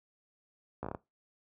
slowing click train, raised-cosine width 1 ms, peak -23 dBFS, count 6, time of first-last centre 0.83-0.948 s, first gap 15 ms, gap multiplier 1.23, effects noise-tail reverb RT60 0.2 s tail -19 dB re dry + high-pass 60 Hz 12 dB/octave

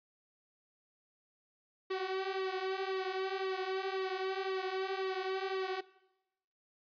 sawtooth tone with flanger, 380 Hz, F#4, 46 cents sharp, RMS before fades -36 dBFS, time 1.9-5.81 s, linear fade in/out 10 ms, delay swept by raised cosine 1.2 to 6.5 ms, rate 1.9 Hz, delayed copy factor -0.7, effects noise-tail reverb RT60 0.9 s tail -19 dB re dry + resampled to 11025 Hz

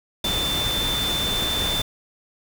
sine tone in noise, 3543 Hz, A7, 11 cents sharp, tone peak -23 dBFS, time 0.24-1.82 s, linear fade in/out 5 ms, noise pink, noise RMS -27 dBFS, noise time 0.24-1.82 s, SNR +1 dB, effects none

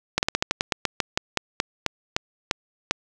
slowing click train, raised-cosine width 0.2 ms, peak -3 dBFS, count 17, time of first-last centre 0.18-2.91 s, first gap 49 ms, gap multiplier 1.15, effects none

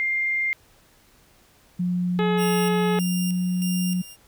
sine tone, 2107 Hz, C7, 12 cents sharp, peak -21 dBFS, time 0-0.53 s, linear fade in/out 0 ms
sine tone with pitch glide, 178.6 to 180.57 Hz, F3 to F#3, +39 to -42 cents, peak -21 dBFS, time 1.79-4.02 s, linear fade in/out 10 ms, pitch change +19 cents, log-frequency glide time 2.89-3.5 s
harmonic tone, 424.5 Hz, G#4, 38 cents sharp, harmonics 1 / 2 / 3 / 4 / 5 / 6 / 7 / 8 / 9, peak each -23 / -29 / -33 / -35 / -37 / -39 / -40 / -41 / -42 dBFS, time 2.19-2.99 s, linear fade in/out 0 ms
10% pulse tone with tremolo, 2800 Hz, F7, 4 cents sharp, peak -21 dBFS, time 2.37-4.17 s, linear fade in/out 50 ms, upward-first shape square, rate 1.6 Hz, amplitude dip 70%
effects pink hiss -57 dBFS RMS until 4.27 s

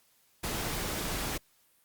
pink noise, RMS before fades -34 dBFS, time 0.43-1.38 s, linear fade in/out 10 ms, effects white hiss -67 dBFS RMS until 1.84 s + Opus 48 kbps

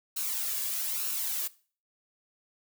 blue noise with flanger, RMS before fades -32 dBFS, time 0.16-1.48 s, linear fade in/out 10 ms, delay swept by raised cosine 0.72 to 1.82 ms, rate 1.1 Hz, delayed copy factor +0.5, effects noise-tail reverb RT60 0.4 s tail -19 dB re dry

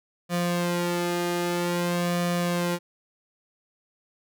sawtooth tone with flanger, 174.61 Hz, F3, in tune, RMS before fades -26 dBFS, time 0.29-2.79 s, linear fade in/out 50 ms, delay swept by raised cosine 1.7 to 2.45 ms, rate 0.51 Hz, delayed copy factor +0.75, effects none

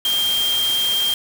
sine tone in noise, 3191 Hz, G7, 30 cents sharp, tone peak -17 dBFS, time 0.05-1.14 s, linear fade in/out 2 ms, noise white, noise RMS -27 dBFS, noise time 0.05-1.14 s, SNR +7 dB, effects none

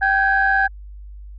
sine tone cluster, 778 / 1557 / 1656 Hz, G5 / G6 / G#6, -13 / -12 / -5 cents, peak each -18 dBFS, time 0.01-0.68 s, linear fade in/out 20 ms, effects tanh soft clip ceiling -6 dBFS + added 50 Hz sine -34 dBFS peak until 1.38 s

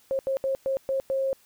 sine tone bursts at uneven times, 537 Hz, C5, 45 cents sharp, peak -23 dBFS, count 6, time 0.11-0.19 / 0.27-0.37 / 0.44-0.55 / 0.66-0.77 / 0.89-1 / 1.1-1.33 s, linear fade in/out 0 ms, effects white hiss -60 dBFS RMS until 1.45 s

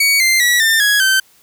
sawtooth tone with pitch steps, 2250 / 2087 / 1936.2 / 1796.2 / 1666.2 / 1545.7 Hz, C#7 / C7 / B6 / A6 / G#6 / G6, +25 / -5 / -35 / +35 / +5 / -25 cents, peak -7 dBFS, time 0-1.2 s, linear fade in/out 5 ms, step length 200 ms, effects white hiss -51 dBFS RMS until 1.42 s

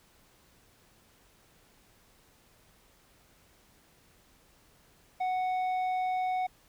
sine tone with tanh clipping, 740 Hz, F#5, in tune, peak -29 dBFS, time 5.2-6.47 s, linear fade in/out 10 ms, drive 7 dB, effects pink hiss -63 dBFS RMS until 6.68 s

